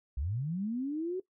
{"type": "linear sweep", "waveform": "sine", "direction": "up", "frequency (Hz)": [57.7, 380.8], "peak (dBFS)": -31, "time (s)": [0.17, 1.2], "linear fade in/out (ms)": 5, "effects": ["noise-tail reverb RT60 0.1 s tail -18 dB re dry"]}